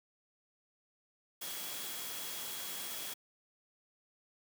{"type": "tone in noise", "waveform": "sine", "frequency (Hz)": 3322, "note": "G#7", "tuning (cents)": 0, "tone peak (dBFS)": -49, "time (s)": [1.41, 3.14], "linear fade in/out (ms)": 10, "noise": "white", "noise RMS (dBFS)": -42, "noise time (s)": [1.41, 3.14], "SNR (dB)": -10, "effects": ["high-pass 150 Hz 12 dB/octave"]}